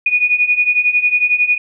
sine beating tone pair, 2456 / 2467 Hz, D#7 / D#7, -23 / -15 cents, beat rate 11 Hz, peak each -16 / -13 dBFS, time 0.06-1.58 s, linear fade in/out 5 ms, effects none

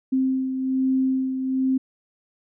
sine beating tone pair, 262.2 / 263.4 Hz, C4 / C4, +4 / +12 cents, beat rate 1.2 Hz, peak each -20 / -29 dBFS, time 0.12-1.78 s, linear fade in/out 10 ms, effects none

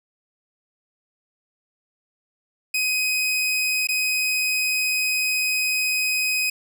sawtooth tone with dropouts, 2514 Hz, D#7, 17 cents sharp, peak -17 dBFS, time 2.74-6.5 s, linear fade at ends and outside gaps 5 ms, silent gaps 3.872-3.887 s, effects none

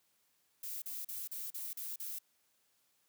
violet noise bursts, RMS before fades -42 dBFS, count 7, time 0.63-2.188 s, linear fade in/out 5 ms, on 190 ms, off 38 ms, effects white hiss -75 dBFS RMS until 3.08 s + high-pass 80 Hz 12 dB/octave

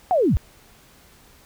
sine linear sweep, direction down, 770 to 33.3 Hz, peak -15 dBFS, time 0.11-0.37 s, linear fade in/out 0 ms, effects pink hiss -52 dBFS RMS until 1.45 s

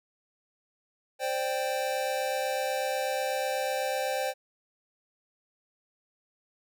square chord, C suspended second, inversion none, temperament equal with one note detuned, 523.3 / 591.4 / 784 Hz, C5 / D5 / G5, 0 / +12 / 0 cents, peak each -32 / -35 / -33 dBFS, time 1.19-4.34 s, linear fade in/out 50 ms, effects none

